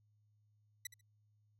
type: tone with echo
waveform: 10% pulse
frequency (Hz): 1975.5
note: B6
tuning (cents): 0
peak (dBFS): -31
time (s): 0.85-0.87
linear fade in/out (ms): 5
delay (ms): 71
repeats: 2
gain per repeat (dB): -14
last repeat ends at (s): 1.012
effects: added 105 Hz sine -70 dBFS peak until 1.59 s